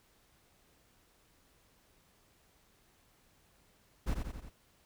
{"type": "noise with echo", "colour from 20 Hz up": "brown", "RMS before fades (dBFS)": -32, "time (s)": [4.06, 4.15], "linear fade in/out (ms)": 20, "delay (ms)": 88, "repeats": 4, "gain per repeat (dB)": -4, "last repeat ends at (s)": 4.502, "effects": ["pink hiss -68 dBFS RMS until 4.85 s"]}